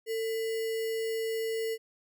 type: tone with sample-and-hold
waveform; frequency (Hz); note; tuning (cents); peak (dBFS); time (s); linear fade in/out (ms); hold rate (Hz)
sine; 448.1; A4; +32; -29; 0.06-1.78; 50; 2450
effects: none